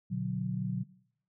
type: chord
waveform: sine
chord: B minor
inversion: none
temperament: equal with one note detuned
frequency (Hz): 121.77 / 146.83 / 185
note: B2 / D3 / F#3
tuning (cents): -24 / 0 / 0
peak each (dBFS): -36 / -37 / -33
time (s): 0.1-0.84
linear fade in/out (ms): 20
effects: noise-tail reverb RT60 0.7 s tail -21 dB re dry